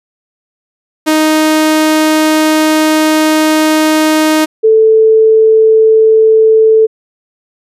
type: tone pair in turn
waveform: sawtooth / sine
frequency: 311.2 / 440.7 Hz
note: D#4 / A4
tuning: 0 / +3 cents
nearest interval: tritone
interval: 603 cents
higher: second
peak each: -3 dBFS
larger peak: neither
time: 1.06-4.46 / 4.63-6.87 s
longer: first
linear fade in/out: 20 ms
effects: resampled to 32000 Hz